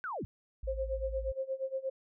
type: linear sweep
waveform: sine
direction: down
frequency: 1568 to 51.8 Hz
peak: -35 dBFS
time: 0.04-0.25 s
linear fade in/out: 0 ms
type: tone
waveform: sine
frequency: 55 Hz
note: A1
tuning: in tune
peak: -36 dBFS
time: 0.63-1.32 s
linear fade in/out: 5 ms
type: tone with tremolo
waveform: sine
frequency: 531 Hz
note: C5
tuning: 25 cents sharp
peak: -30 dBFS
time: 0.67-1.9 s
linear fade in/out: 10 ms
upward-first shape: sine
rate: 8.5 Hz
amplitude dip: 90%
effects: none